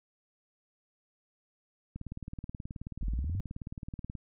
click train, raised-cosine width 5 ms, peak -27 dBFS, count 42, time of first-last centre 1.96-4.153 s, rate 18.7 Hz
sine exponential sweep, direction up, 41.2 to 103.83 Hz, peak -30 dBFS, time 3.01-3.4 s, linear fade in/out 0 ms
effects none

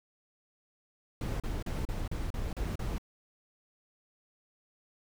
brown noise bursts, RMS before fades -34 dBFS, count 8, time 1.21-2.982 s, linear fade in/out 2 ms, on 190 ms, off 36 ms, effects none

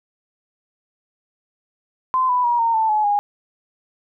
sine tone with pitch steps, 1031 / 992.4 / 955.3 / 919.6 / 885.2 / 852.1 / 820.2 Hz, C6 / B5 / A#5 / A#5 / A5 / G#5 / G#5, -26 / +8 / +42 / -24 / +10 / +44 / -22 cents, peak -15 dBFS, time 2.14-3.19 s, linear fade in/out 0 ms, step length 150 ms, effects none

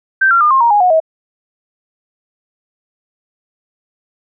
sine tone with pitch steps, 1559 / 1373 / 1209.1 / 1064.8 / 937.8 / 825.9 / 727.3 / 640.5 Hz, G6 / F6 / D#6 / C6 / A#5 / G#5 / F#5 / E5, -10 / -30 / -50 / +30 / +10 / -10 / -30 / -50 cents, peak -7 dBFS, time 0.21-1.002 s, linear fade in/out 10 ms, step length 99 ms, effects none

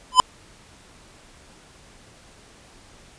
square tone with exponential growth, 1012 Hz, B5, 42 cents sharp, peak -5 dBFS, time 0.12-0.2 s, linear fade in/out 0 ms, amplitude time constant 17 ms, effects pink hiss -50 dBFS RMS until 3.18 s + resampled to 22050 Hz

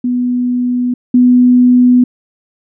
sine tone pair in turn, 246.9 / 248 Hz, B3 / B3, 0 / +7 cents, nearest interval unison, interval 7 cents, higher second, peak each -11 / -4 dBFS, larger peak second, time 0.04-0.94 / 1.14-2.04 s, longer neither, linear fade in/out 5 ms, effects none

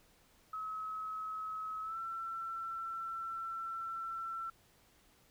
sine tone with pitch glide, 1284 to 1343.2 Hz, E6 to E6, -46 to +32 cents, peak -38 dBFS, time 0.53-4.5 s, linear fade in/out 5 ms, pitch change +78 cents, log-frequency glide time 1.82-1.98 s, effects pink hiss -67 dBFS RMS until 5.3 s

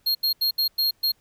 square tone bursts at uneven times, 4248 Hz, C8, 25 cents sharp, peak -20 dBFS, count 6, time 0.06-0.15 / 0.23-0.33 / 0.41-0.51 / 0.58-0.68 / 0.78-0.91 / 1.03-1.12 s, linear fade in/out 10 ms, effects pink hiss -65 dBFS RMS until 1.2 s

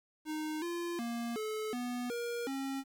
square tone with pitch steps, 309 / 344.6 / 234.8 / 432.1 / 245.3 / 474 / 270.9 Hz, D#4 / F4 / A#3 / A4 / B3 / A#4 / C#4, -12 / -23 / +13 / -31 / -12 / +29 / -40 cents, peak -36 dBFS, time 0.25-2.84 s, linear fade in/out 50 ms, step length 370 ms, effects 11-bit

